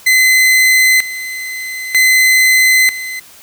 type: tone with tremolo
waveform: 40% pulse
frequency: 2041 Hz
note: C7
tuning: 44 cents flat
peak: -6 dBFS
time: 0.06-3.2 s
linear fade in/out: 10 ms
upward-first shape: square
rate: 0.53 Hz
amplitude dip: 80%
effects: white hiss -40 dBFS RMS until 3.42 s